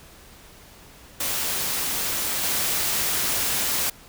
white noise with level steps, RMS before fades -26 / -24 dBFS, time 1.2-3.9 s, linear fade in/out 5 ms, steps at 2.43 s, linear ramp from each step 10 ms, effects pink hiss -48 dBFS RMS until 4.08 s

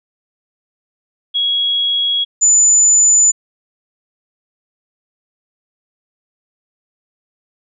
sine tone pair in turn, 3322 / 7007 Hz, G#7 / A8, 0 / -8 cents, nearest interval octave + minor second, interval 1292 cents, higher second, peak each -13 / -7 dBFS, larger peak second, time 1.34-2.25 / 2.41-3.32 s, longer neither, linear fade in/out 20 ms, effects none

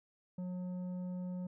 sine tone with tanh clipping, 181 Hz, F#3, 38 cents flat, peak -39 dBFS, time 0.38-1.47 s, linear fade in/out 5 ms, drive 8 dB, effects none

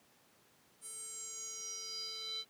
square tone with band-pass filter sweep, 442.6 Hz, A4, 10 cents sharp, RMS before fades -44 dBFS, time 0.81-2.45 s, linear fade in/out 50 ms, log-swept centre 9400 to 3800 Hz, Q 8.6, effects pink hiss -67 dBFS RMS until 2.49 s + high-pass 150 Hz 12 dB/octave

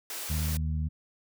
white high-pass noise, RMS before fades -37 dBFS, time 0.1-0.57 s, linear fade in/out 2 ms, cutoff 280 Hz, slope 96 dB/octave
harmonic tone, 77.78 Hz, D#2, in tune, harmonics 1 / 2 / 3, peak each -28 / -33 / -42 dBFS, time 0.29-0.89 s, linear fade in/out 20 ms
effects none

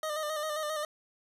25% pulse tone with vibrato, 612 Hz, D#5, 29 cents flat, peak -28 dBFS, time 0.03-0.85 s, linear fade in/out 2 ms, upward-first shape square, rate 7.5 Hz, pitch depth 39 cents each way, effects resampled to 32000 Hz

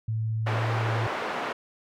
sine tone with pitch glide, 110.7 to 112.57 Hz, A2 to A2, +11 to +40 cents, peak -25 dBFS, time 0.08-1.07 s, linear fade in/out 5 ms, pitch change +29 cents, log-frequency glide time 0.41-0.62 s
pink band-pass noise, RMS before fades -31 dBFS, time 0.46-1.53 s, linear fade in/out 10 ms, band 420 to 1900 Hz, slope 12 dB/octave
effects none

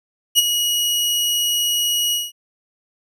sawtooth tone with ADSR envelope, 2904 Hz, F#7, 33 cents flat, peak -5 dBFS, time 0.35-2.32 s, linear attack 36 ms, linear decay 23 ms, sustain -9 dB, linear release 190 ms, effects none

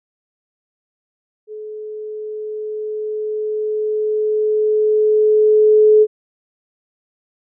sine tone with level ramp, 428.1 Hz, A4, 47 cents flat, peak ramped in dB -28 to -6 dBFS, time 1.47-6.07 s, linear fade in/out 50 ms, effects none

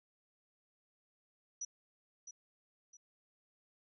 sine tone with echo, 5880 Hz, F#8, 12 cents flat, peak -38 dBFS, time 1.61-1.65 s, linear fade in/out 5 ms, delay 660 ms, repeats 2, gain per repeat -9 dB, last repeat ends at 2.97 s, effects none

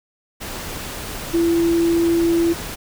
sine tone in noise, 336.6 Hz, E4, 36 cents sharp, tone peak -14 dBFS, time 1.33-2.54 s, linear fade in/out 20 ms, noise pink, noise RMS -30 dBFS, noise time 0.4-2.76 s, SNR +13 dB, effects none

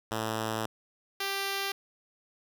5% pulse tone pair in turn, 110.5 / 393.8 Hz, A2 / G4, +8 / +8 cents, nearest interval octave + minor seventh, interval 2200 cents, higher second, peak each -19 dBFS, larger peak neither, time 0.11-0.66 / 1.2-1.72 s, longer first, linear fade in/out 5 ms, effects none

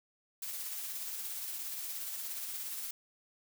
blue noise with tremolo, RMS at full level -39 dBFS, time 0.42-2.91 s, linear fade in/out 5 ms, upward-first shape sine, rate 17 Hz, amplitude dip 30%, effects none

